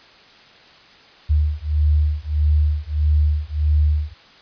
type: beating tone pair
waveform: sine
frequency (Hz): 74.5 / 76.1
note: D2 / D#2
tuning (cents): +25 / -38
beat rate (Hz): 1.6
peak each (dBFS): -18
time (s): 1.29-4.14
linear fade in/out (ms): 20
effects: white hiss -47 dBFS RMS until 4.41 s + resampled to 11025 Hz